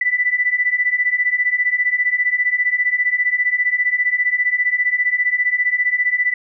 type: beating tone pair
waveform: sine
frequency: 1972 / 1987 Hz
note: B6 / B6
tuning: -3 / +10 cents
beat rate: 15 Hz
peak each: -19 / -17 dBFS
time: 0.01-6.34 s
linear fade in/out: 5 ms
effects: none